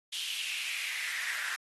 pink noise with high-pass filter sweep, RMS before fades -36 dBFS, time 0.12-1.56 s, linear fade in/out 10 ms, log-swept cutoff 3200 to 1600 Hz, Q 5.2, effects AAC 32 kbps

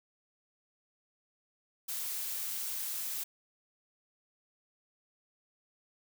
blue noise, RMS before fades -37 dBFS, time 1.88-3.24 s, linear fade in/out 10 ms, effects none

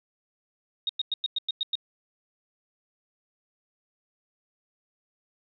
sine tone bursts, 3729 Hz, A#7, in tune, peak -24 dBFS, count 8, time 0.87-1.754 s, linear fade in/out 2 ms, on 23 ms, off 100 ms, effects none

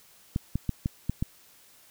clicks, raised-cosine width 5 ms, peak -14 dBFS, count 6, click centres 0.361 / 0.556 / 0.693 / 0.859 / 1.096 / 1.225 s, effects white hiss -57 dBFS RMS until 1.9 s

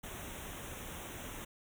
pink band-stop noise, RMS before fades -45 dBFS, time 0.03-1.45 s, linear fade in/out 10 ms, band 3800 to 5700 Hz, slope 96 dB/octave, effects none

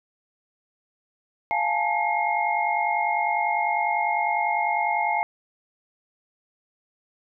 sine tone cluster, 697 / 839 / 889 / 2141 Hz, F5 / G#5 / A5 / C7, -4 / +17 / +18 / +39 cents, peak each -28 / -25 / -27 / -27 dBFS, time 1.51-5.23 s, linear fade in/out 0 ms, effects none

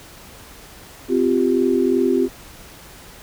sine chord, C suspended fourth, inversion none, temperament equal with one note detuned, 259.2 / 349.2 / 392 Hz, C4 / F4 / G4, -16 / 0 / 0 cents, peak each -19 dBFS, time 1.08-2.29 s, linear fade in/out 50 ms, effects pink hiss -42 dBFS RMS until 3.22 s

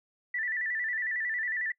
sine tone with vibrato, 1864.7 Hz, A#6, in tune, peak -29 dBFS, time 0.34-1.72 s, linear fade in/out 5 ms, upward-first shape square, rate 11 Hz, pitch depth 84 cents each way, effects noise-tail reverb RT60 0.1 s tail -24 dB re dry

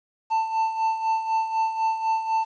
triangle tone with tremolo, 890 Hz, A5, 20 cents sharp, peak -17 dBFS, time 0.3-2.45 s, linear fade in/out 20 ms, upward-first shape sine, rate 4 Hz, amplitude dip 65%, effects resampled to 16000 Hz + 9-bit

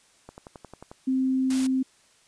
click train, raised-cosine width 1 ms, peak -27 dBFS, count 8, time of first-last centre 0.29-0.915 s, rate 11.2 Hz
sine tone, 261.6 Hz, C4, in tune, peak -21 dBFS, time 1.07-1.83 s, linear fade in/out 10 ms
white noise, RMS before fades -35 dBFS, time 1.5-1.67 s, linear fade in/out 5 ms
effects white hiss -60 dBFS RMS until 2.27 s + resampled to 22050 Hz

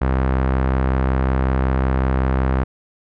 sawtooth tone with low-pass filter, 65.4 Hz, C2, in tune, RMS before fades -18 dBFS, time 0.01-2.64 s, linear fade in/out 10 ms, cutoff 1500 Hz, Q 1.2, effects none

